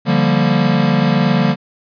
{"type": "chord", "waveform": "square", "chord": "G minor seventh", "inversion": "second", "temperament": "equal", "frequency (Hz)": [146.83, 174.61, 196, 233.1], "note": ["D3", "F3", "G3", "Bb3"], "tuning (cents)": [0, 0, 0, 0], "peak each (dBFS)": -18, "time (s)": [0.05, 1.56], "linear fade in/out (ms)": 50, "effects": ["resampled to 11025 Hz"]}